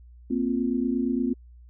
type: chord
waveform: sine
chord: Bb suspended second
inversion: none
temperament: equal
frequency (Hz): 233.1 / 261.6 / 349.2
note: Bb3 / C4 / F4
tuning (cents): 0 / 0 / 0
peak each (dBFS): -27 / -25 / -31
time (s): 0.3-1.34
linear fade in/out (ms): 10
effects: added 60 Hz sine -46 dBFS peak until 1.69 s